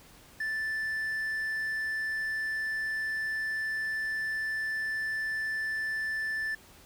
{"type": "tone", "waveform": "triangle", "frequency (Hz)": 1760, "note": "A6", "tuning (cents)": 0, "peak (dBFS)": -28, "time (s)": [0.4, 6.55], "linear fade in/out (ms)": 5, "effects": ["pink hiss -55 dBFS RMS until 6.85 s"]}